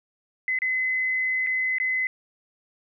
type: tone with dropouts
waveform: sine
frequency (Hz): 2034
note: C7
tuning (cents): -50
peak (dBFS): -22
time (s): 0.48-2.07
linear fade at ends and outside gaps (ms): 1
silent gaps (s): 0.588-0.619 / 1.465-1.47 / 1.784-1.8
effects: none